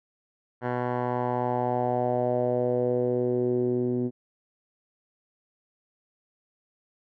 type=tone with low-pass filter sweep; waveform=10% pulse; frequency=123.47 Hz; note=B2; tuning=in tune; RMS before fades=-26 dBFS; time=0.61-4.11 s; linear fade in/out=50 ms; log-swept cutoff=1300 to 300 Hz; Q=3.4; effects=none